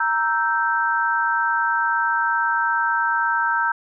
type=chord; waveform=sine; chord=E diminished; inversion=second; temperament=equal with one note detuned; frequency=932.3 / 1318.5 / 1560.8 Hz; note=Bb5 / E6 / G6; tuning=0 / 0 / -8 cents; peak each=-22 / -24 / -21 dBFS; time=0-3.72 s; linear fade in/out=5 ms; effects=none